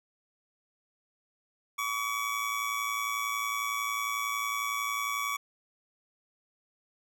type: tone with amplitude modulation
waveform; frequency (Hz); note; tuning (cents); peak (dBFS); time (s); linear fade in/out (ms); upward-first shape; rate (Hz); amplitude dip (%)
25% pulse; 1135; C#6; +41; -24; 1.78-5.37; 10; sine; 111; 50
effects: none